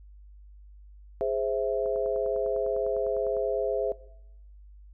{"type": "chord", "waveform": "sine", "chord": "Ab augmented", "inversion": "none", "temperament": "equal", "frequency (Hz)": [415.3, 523.3, 659.3], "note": ["Ab4", "C5", "E5"], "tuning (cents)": [0, 0, 0], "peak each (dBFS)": -29, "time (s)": [1.21, 3.92], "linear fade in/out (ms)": 0}
{"type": "click train", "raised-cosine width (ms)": 1, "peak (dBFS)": -32, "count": 16, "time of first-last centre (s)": [1.86, 3.368], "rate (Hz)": 9.95}
{"effects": ["noise-tail reverb RT60 0.8 s tail -20 dB re dry", "added 50 Hz sine -47 dBFS peak until 4.93 s"]}